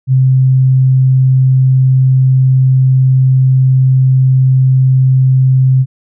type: tone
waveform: sine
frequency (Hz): 130.81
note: C3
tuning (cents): 0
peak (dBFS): -5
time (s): 0.07-5.86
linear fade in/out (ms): 50
effects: none